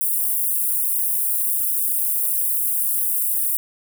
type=high-pass noise; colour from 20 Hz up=white; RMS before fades=-21 dBFS; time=0.01-3.57 s; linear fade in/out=0 ms; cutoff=9200 Hz; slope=48 dB/octave; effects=none